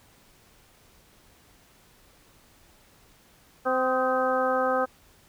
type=harmonic tone with a mistuned harmonic; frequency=258.7 Hz; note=C4; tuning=19 cents flat; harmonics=1 / 2 / 3 / 4 / 5 / 6; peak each=-33 / -25 / -29 / -34 / -28 / -33 dBFS; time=3.65-4.86 s; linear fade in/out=20 ms; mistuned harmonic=5; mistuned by=-40 cents; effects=pink hiss -58 dBFS RMS until 5.28 s